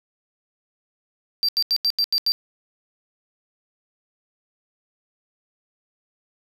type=tone bursts; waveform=triangle; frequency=4699 Hz; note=D8; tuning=in tune; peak=-16 dBFS; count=7; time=1.43-2.32 s; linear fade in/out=0 ms; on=56 ms; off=83 ms; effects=none